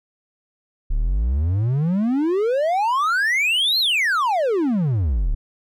triangle exponential two-way sweep, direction up then down, 32.28 to 4324 to 32.28 Hz, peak -15 dBFS, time 0.9-5.35 s, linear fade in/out 10 ms, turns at 3.79 s, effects none

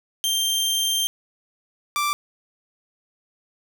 sawtooth tone pair in turn, 3162 / 1173.5 Hz, G7 / D6, +14 / -2 cents, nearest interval octave + perfect fourth, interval 1716 cents, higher first, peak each -17 dBFS, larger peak neither, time 0.24-1.07 / 1.96-2.13 s, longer first, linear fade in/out 0 ms, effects none

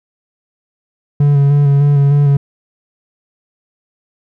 triangle tone with vibrato, 142.4 Hz, C#3, 47 cents sharp, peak -5 dBFS, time 1.2-2.37 s, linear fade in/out 5 ms, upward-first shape square, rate 3.3 Hz, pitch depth 22 cents each way, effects none

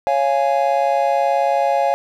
triangle chord, Db major, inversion none, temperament just, 554.4 / 693 / 831.5 Hz, Db5 / F5 / Ab5, 0 / -14 / +2 cents, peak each -17 dBFS, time 0.07-1.94 s, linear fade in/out 0 ms, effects none

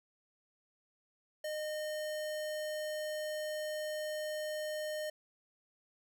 square tone, 612 Hz, D#5, 29 cents flat, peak -37 dBFS, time 1.44-5.1 s, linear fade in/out 5 ms, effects none

